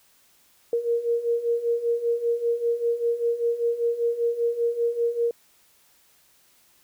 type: beating tone pair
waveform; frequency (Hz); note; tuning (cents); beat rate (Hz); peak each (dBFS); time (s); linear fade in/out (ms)
sine; 466.2 / 471.3; A#4 / A#4; 0 / +19; 5.1; -27 / -23; 0.73-5.31; 2
effects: white hiss -60 dBFS RMS until 6.83 s